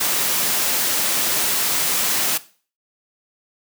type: noise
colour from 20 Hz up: white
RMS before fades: -20 dBFS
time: 0-2.38 s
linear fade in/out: 10 ms
effects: noise-tail reverb RT60 0.4 s tail -17 dB re dry + high-pass 150 Hz 12 dB/octave